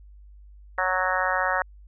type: harmonic tone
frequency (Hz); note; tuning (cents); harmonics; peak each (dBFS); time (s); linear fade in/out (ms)
185; F#3; 0; 3 / 4 / 5 / 6 / 7 / 8 / 9 / 10; -30 / -30 / -30 / -30 / -30 / -30 / -30 / -30; 0.78-1.62; 2
effects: added 50 Hz sine -45 dBFS peak until 1.87 s